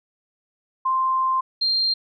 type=tone pair in turn; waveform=sine; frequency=1046.5 / 4186 Hz; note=C6 / C8; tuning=0 / 0 cents; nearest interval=2 octaves; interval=2400 cents; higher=second; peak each=-18 dBFS; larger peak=neither; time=0.85-1.41 / 1.61-1.94 s; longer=first; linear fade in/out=10 ms; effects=none